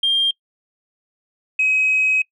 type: tone pair in turn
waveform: sine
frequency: 3199 / 2539 Hz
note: G7 / D#7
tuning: +34 / +34 cents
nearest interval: major third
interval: 400 cents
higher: first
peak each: -13 dBFS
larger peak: neither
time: 0.03-0.31 / 1.59-2.22 s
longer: second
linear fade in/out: 5 ms
effects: noise-tail reverb RT60 0.1 s tail -24 dB re dry + tanh soft clip ceiling -10 dBFS